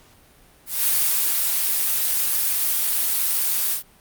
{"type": "noise with ADSR envelope", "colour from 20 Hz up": "blue", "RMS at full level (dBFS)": -19, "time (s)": [0.66, 3.83], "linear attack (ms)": 190, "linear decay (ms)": 680, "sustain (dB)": -2, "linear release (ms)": 110, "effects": ["pink hiss -53 dBFS RMS until 4 s", "Opus 48 kbps"]}